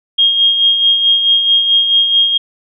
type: tone with tremolo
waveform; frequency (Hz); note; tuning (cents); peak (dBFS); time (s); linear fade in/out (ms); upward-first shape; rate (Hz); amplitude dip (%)
sine; 3244; G#7; -41; -6; 0.18-2.38; 10; sine; 4.6; 50
effects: none